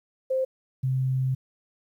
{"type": "tone pair in turn", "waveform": "sine", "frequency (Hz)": [523.3, 130.82], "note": ["C5", "C3"], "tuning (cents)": [0, 0], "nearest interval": "2 octaves", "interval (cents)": 2400, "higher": "first", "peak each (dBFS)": -22, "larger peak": "neither", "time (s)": [[0.3, 0.45], [0.83, 1.35]], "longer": "second", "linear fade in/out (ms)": 10, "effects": ["10-bit"]}